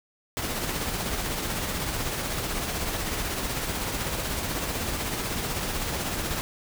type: noise with tremolo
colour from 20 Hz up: pink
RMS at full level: -28 dBFS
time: 0.37-6.41 s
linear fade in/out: 0 ms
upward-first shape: triangle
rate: 16 Hz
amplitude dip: 40%
effects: none

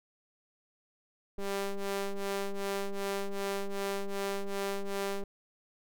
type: ring-modulated tone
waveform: sawtooth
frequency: 197.7 Hz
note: G3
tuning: 15 cents sharp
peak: -25 dBFS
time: 1.38-5.24 s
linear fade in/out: 5 ms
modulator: 199 Hz
effects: none

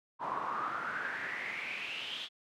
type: noise with band-pass filter sweep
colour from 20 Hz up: brown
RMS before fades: -38 dBFS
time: 0.19-2.29 s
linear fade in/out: 50 ms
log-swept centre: 950 to 3400 Hz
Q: 6.5
effects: high-pass 150 Hz 12 dB/octave

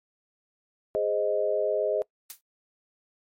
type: chord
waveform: sine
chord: Ab major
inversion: none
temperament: equal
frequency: 415.3 / 523.3 / 622.3 Hz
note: Ab4 / C5 / Eb5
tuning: 0 / 0 / 0 cents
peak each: -28 / -29 / -26 dBFS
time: 0.95-2.02 s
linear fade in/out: 0 ms
type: noise with exponential decay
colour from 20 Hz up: blue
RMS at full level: -34 dBFS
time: 2.3-2.41 s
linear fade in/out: 0 ms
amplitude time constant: 23 ms
effects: noise-tail reverb RT60 0.1 s tail -23 dB re dry + MP3 64 kbps

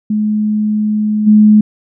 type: tone with level steps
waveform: sine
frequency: 212.4 Hz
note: G#3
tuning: 39 cents sharp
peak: -11 / -3 dBFS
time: 0.1-1.61 s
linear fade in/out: 5 ms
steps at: 1.26 s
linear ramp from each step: 20 ms
effects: none

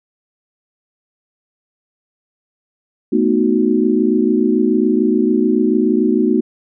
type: chord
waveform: sine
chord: B dominant seventh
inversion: third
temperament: equal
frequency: 220 / 246.9 / 311.1 / 370 Hz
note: A3 / B3 / D#4 / F#4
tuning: 0 / 0 / 0 / 0 cents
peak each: -17 dBFS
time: 3.12-6.41 s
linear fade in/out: 10 ms
effects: none

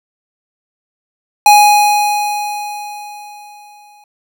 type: tone with exponential decay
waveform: square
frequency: 830.6 Hz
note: G#5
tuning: in tune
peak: -3 dBFS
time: 1.46-4.04 s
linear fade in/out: 2 ms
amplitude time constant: 560 ms
effects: none

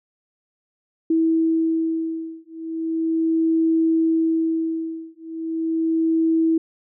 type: beating tone pair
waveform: sine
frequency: 324.8 / 325.17 Hz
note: E4 / E4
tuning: -26 / -24 cents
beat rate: 0.37 Hz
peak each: -21 dBFS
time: 1.1-6.58 s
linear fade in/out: 5 ms
effects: none

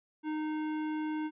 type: tone with tanh clipping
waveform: sine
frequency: 308.2 Hz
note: D#4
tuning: 16 cents flat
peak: -34 dBFS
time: 0.23-1.31 s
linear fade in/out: 50 ms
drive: 17 dB
effects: resampled to 8000 Hz

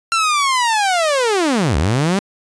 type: linear two-way sweep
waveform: sawtooth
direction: down then up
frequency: 1368 to 65.41 to 204.5 Hz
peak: -10 dBFS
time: 0.12-2.19 s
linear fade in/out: 0 ms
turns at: 1.77 s
effects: resampled to 22050 Hz

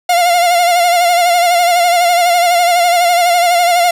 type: tone with vibrato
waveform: 45% pulse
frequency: 700 Hz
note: F5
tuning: 4 cents sharp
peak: -8 dBFS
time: 0.09-3.91 s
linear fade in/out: 5 ms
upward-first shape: sine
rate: 12 Hz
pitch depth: 49 cents each way
effects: resampled to 32000 Hz + 7-bit

